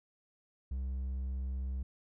sine tone with hard clipping, 65.41 Hz, C2, in tune, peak -35 dBFS, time 0.71-1.83 s, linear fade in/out 5 ms, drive 3 dB, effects none

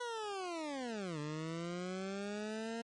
20% pulse linear two-way sweep, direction down then up, 493.9 to 146.83 to 232.3 Hz, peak -34 dBFS, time 0-2.82 s, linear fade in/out 10 ms, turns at 1.19 s, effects low-pass 8000 Hz 12 dB/octave + MP3 48 kbps

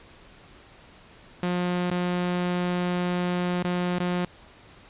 sawtooth tone with dropouts, 178.1 Hz, F3, 34 cents sharp, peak -20 dBFS, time 1.43-4.25 s, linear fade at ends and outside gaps 2 ms, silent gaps 1.902-1.912 / 3.628-3.645 / 3.986-4 s, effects pink hiss -51 dBFS RMS until 4.89 s + resampled to 8000 Hz

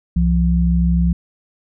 sine tone pair together, 64.95 / 172.3 Hz, C2 / F3, -12 / -23 cents, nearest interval octave + perfect fourth, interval 1689 cents, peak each -15 dBFS, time 0.16-1.13 s, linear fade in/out 5 ms, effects none

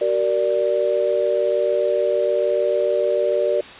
sine chord, Gb augmented, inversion none, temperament equal with one note detuned, 379.5 / 466.2 / 587.3 Hz, Gb4 / Bb4 / D5, +44 / 0 / 0 cents, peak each -23 / -22 / -19 dBFS, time 0.01-3.61 s, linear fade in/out 5 ms, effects white hiss -38 dBFS RMS until 3.79 s + resampled to 8000 Hz

